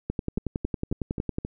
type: two click trains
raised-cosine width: 3 ms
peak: -18 / -14 dBFS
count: 5 / 15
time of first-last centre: 0.38-1.45 / 0.1-1.384 s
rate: 3.74 / 10.9 Hz
effects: none